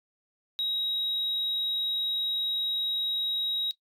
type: tone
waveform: sine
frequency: 3815 Hz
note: A#7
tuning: 39 cents sharp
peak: -25 dBFS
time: 0.59-3.71 s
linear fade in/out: 0 ms
effects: noise-tail reverb RT60 0.1 s tail -18 dB re dry + tanh soft clip ceiling -24 dBFS